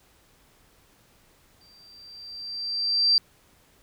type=tone with exponential growth; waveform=sine; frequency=4699 Hz; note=D8; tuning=in tune; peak=-15 dBFS; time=1.61-3.18 s; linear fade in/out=1 ms; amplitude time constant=340 ms; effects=pink hiss -60 dBFS RMS until 3.82 s